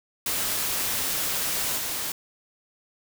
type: noise with level steps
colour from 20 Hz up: white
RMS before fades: -27 / -30 dBFS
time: 0.26-2.12 s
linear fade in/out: 2 ms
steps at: 1.77 s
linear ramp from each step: 20 ms
effects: none